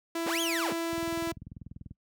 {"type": "tone", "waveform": "sawtooth", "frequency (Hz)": 333, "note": "E4", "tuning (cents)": 18, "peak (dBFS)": -26, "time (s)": [0.15, 1.32], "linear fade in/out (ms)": 5}
{"type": "linear two-way sweep", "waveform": "sawtooth", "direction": "up then down", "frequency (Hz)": [110, 3424, 110], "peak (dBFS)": -27, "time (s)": [0.26, 0.73], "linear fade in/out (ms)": 5, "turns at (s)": 0.41}
{"type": "click train", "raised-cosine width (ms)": 5, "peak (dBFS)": -30, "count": 21, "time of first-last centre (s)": [0.93, 1.91], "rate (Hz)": 20.4}
{"effects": ["noise-tail reverb RT60 0.1 s tail -25 dB re dry", "high-pass 60 Hz 12 dB/octave"]}